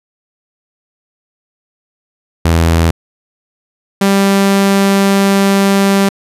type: tone pair in turn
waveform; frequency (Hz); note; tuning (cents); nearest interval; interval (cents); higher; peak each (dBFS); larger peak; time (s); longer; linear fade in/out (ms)
sawtooth; 82.8 / 196.93; E2 / G3; +8 / +8; octave + minor third; 1500; second; -4; neither; 2.45-2.91 / 4.01-6.09; second; 5
effects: resampled to 32000 Hz